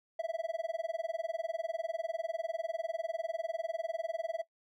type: tone with tremolo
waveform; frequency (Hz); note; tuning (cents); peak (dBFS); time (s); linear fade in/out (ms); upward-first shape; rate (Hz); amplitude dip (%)
triangle; 659.3; E5; 0; -28; 0.19-4.42; 5; sine; 20; 100
effects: noise-tail reverb RT60 0.1 s tail -19 dB re dry